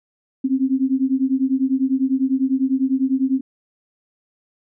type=beating tone pair; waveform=sine; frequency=259.9 / 269.9 Hz; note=C4 / C#4; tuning=-11 / -46 cents; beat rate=10 Hz; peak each=-19 dBFS; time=0.44-3.41 s; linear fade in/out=10 ms; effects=none